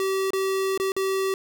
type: tone with dropouts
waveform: square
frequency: 384.7 Hz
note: G4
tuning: 33 cents flat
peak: -23 dBFS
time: 0-1.34 s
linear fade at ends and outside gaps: 1 ms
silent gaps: 0.305-0.333 / 0.776-0.799 / 0.92-0.965 s
effects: none